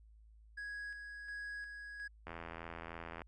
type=tone with tremolo; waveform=triangle; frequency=1661.2 Hz; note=G#6; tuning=in tune; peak=-40 dBFS; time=0.57-2.08 s; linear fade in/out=10 ms; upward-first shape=square; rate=1.4 Hz; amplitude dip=40%
type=click train; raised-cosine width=0.5 ms; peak=-30 dBFS; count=80; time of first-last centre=2.27-3.218 s; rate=83.3 Hz
effects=added 54 Hz sine -58 dBFS peak until 3.27 s + resampled to 22050 Hz